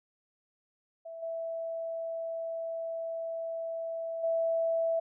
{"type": "tone with level steps", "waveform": "sine", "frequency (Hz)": 659.3, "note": "E5", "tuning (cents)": 0, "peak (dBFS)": [-40, -33, -26], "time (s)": [1.05, 5], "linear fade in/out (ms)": 10, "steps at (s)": [1.22, 4.23], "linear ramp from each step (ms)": 10, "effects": []}